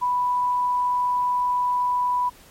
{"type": "tone", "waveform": "sine", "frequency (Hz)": 987.8, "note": "B5", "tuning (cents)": 0, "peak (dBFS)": -19, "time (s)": [0.01, 2.3], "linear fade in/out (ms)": 20, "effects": ["pink hiss -50 dBFS RMS until 2.5 s", "MP3 64 kbps"]}